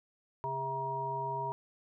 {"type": "harmonic tone with a mistuned harmonic", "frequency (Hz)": 135.4, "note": "C#3", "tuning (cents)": -40, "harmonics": [1, 3, 5, 7], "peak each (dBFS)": [-42, -42, -43, -34], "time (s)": [0.44, 1.52], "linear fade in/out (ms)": 0, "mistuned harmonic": 5, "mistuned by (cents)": -56, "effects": []}